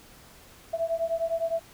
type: beating tone pair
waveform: sine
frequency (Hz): 658 / 667.8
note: E5 / E5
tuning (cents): -3 / +22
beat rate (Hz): 9.8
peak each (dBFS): -28 / -29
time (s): 0.73-1.6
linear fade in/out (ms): 10
effects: pink hiss -52 dBFS RMS until 1.73 s